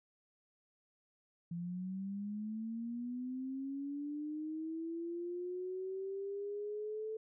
sine linear sweep, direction up, 168.9 to 440 Hz, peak -38 dBFS, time 1.51-7.17 s, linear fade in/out 5 ms, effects none

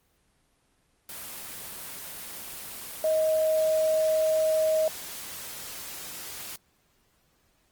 sine tone in noise, 630 Hz, D#5, 21 cents sharp, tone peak -21 dBFS, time 3.04-4.88 s, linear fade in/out 2 ms, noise white, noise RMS -39 dBFS, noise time 1.09-6.56 s, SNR +15 dB, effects pink hiss -68 dBFS RMS until 7.71 s + Opus 24 kbps

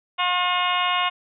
harmonic tone, 358.6 Hz, F4, 46 cents sharp, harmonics 2 / 3 / 4 / 5 / 6 / 7 / 8 / 9 / 10, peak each -27 / -23 / -31 / -36 / -29 / -32 / -26 / -37 / -33 dBFS, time 0.18-1.1 s, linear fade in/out 20 ms, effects none

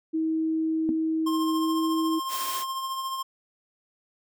sine tone with pitch glide, 319.5 to 322.1 Hz, D#4 to E4, +46 to -40 cents, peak -23 dBFS, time 0.13-2.2 s, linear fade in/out 20 ms, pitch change +14 cents, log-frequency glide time 1.56-1.74 s
sine tone with exponential decay, 255.7 Hz, C4, 40 cents flat, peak -21 dBFS, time 0.89-0.99 s, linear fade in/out 1 ms, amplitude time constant 20 ms
square tone with tremolo, 1061 Hz, C6, 24 cents sharp, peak -28 dBFS, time 1.26-3.23 s, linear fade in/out 10 ms, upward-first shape triangle, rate 14 Hz, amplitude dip 45%
white high-pass noise, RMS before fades -34 dBFS, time 2.28-2.65 s, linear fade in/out 50 ms, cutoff 270 Hz, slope 24 dB/octave
effects none

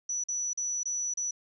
sine tone with dropouts, 5920 Hz, F#8, in tune, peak -29 dBFS, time 0.09-1.31 s, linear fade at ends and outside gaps 5 ms, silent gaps 0.239-0.285 / 0.533-0.574 / 0.833-0.855 / 1.139-1.172 s, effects none

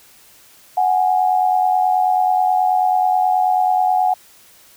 sine tone pair together, 740 / 829.3 Hz, F#5 / G#5, 0 / -3 cents, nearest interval major second, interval 197 cents, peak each -14 / -19 dBFS, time 0.77-4.14 s, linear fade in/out 5 ms, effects white hiss -48 dBFS RMS until 4.76 s

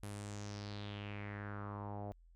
sawtooth tone with low-pass filter sweep, 102.6 Hz, G#2, 21 cents flat, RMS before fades -45 dBFS, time 0.03-2.12 s, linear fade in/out 0 ms, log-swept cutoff 11000 to 660 Hz, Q 3.9, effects added 42 Hz sine -60 dBFS peak until 2.35 s

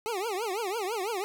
25% pulse tone with vibrato, 414.3 Hz, G#4, 4 cents flat, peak -26 dBFS, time 0.06-1.24 s, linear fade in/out 0 ms, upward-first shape triangle, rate 6 Hz, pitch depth 280 cents each way, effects none

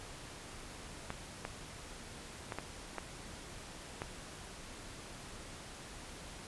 clicks, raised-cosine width 0.5 ms, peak -23 dBFS, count 6, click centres 1.104 / 1.451 / 2.522 / 2.586 / 2.983 / 4.019 s, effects pink hiss -49 dBFS RMS until 6.47 s + resampled to 24000 Hz

